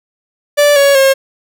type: tone with pitch steps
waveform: 45% pulse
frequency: 583 / 560.5 / 539 Hz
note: D5 / C#5 / C#5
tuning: -13 / +19 / -49 cents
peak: -6 dBFS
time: 0.57-1.14 s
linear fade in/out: 20 ms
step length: 190 ms
effects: none